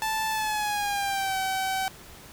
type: tone with pitch glide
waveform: sawtooth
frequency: 878 to 764.3 Hz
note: A5 to G5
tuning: -4 to -44 cents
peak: -22 dBFS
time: 0.02-1.88 s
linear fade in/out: 0 ms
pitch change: -240 cents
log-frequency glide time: 0.3-1.37 s
effects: pink hiss -47 dBFS RMS until 2.32 s